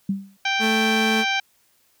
sine tone with exponential decay, 196 Hz, G3, in tune, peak -17 dBFS, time 0.09-0.37 s, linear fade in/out 5 ms, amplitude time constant 59 ms
harmonic tone, 783 Hz, G5, 2 cents flat, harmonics 1 / 2 / 3 / 4 / 5 / 6 / 7 / 8, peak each -26 / -26 / -24 / -28 / -32 / -39 / -37 / -39 dBFS, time 0.45-1.4 s, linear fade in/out 5 ms
30% pulse tone, 220 Hz, A3, in tune, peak -18 dBFS, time 0.59-1.25 s, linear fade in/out 50 ms
effects white hiss -62 dBFS RMS until 2 s

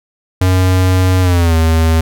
square tone with pitch glide, 92.5 to 80.99 Hz, F#2 to E2, 0 to -30 cents, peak -9 dBFS, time 0.41-2.01 s, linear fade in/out 5 ms, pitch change -230 cents, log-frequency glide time 1.21-1.56 s, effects none

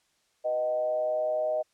sine tone with frequency modulation, 622.3 Hz, D#5, in tune, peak -25 dBFS, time 0.44-1.63 s, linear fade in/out 20 ms, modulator 130 Hz, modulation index 0.55, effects white hiss -70 dBFS RMS until 1.73 s + low-pass 8000 Hz 12 dB/octave

